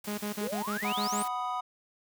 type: noise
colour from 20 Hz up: white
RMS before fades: -44 dBFS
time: 0.04-1.28 s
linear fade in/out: 5 ms
type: tone bursts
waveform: sawtooth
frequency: 207.7 Hz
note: G#3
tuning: in tune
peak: -28 dBFS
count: 8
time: 0.07-1.23 s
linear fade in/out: 10 ms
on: 110 ms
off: 40 ms
type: exponential sweep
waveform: sine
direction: up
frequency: 394.4 to 9710 Hz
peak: -34 dBFS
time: 0.41-1.24 s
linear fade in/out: 5 ms
type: chord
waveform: triangle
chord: B major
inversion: second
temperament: equal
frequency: 740 / 987.8 / 1244.5 Hz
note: F#5 / B5 / D#6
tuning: 0 / 0 / 0 cents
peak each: -33 dBFS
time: 0.84-1.61 s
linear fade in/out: 10 ms
effects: none